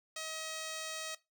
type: tone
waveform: 5% pulse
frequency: 635 Hz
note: D#5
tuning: 35 cents sharp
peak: -28 dBFS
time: 0.16-1.15 s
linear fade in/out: 5 ms
effects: noise-tail reverb RT60 0.2 s tail -17 dB re dry